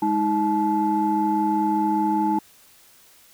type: tone cluster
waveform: sine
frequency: 207.5 / 316.2 / 865 Hz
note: G#3 / D#4 / A5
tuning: -1 / +28 / -30 cents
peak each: -25 / -22 / -21 dBFS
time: 0.02-2.39 s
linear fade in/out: 5 ms
effects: tanh soft clip ceiling -11 dBFS + white hiss -53 dBFS RMS until 3.33 s